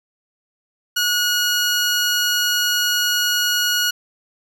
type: tone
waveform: 15% pulse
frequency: 1450 Hz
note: F#6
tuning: 35 cents flat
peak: -10 dBFS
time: 0.96-3.91 s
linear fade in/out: 10 ms
effects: none